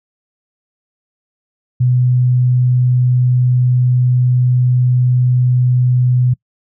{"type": "tone", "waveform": "sine", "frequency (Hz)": 125.1, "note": "B2", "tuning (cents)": 23, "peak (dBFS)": -9, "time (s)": [1.8, 6.34], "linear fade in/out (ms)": 10, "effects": ["noise-tail reverb RT60 0.1 s tail -24 dB re dry"]}